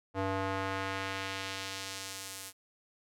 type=tone with band-pass filter sweep; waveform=square; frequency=96.5 Hz; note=G2; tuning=27 cents flat; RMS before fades=-37 dBFS; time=0.14-2.53 s; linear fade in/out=50 ms; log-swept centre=710 to 11000 Hz; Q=0.79; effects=none